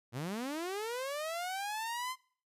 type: linear sweep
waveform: sawtooth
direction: up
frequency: 109.3 to 1046.5 Hz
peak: -32 dBFS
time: 0.12-2.16 s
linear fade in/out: 50 ms
effects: noise-tail reverb RT60 0.5 s tail -24 dB re dry + resampled to 32000 Hz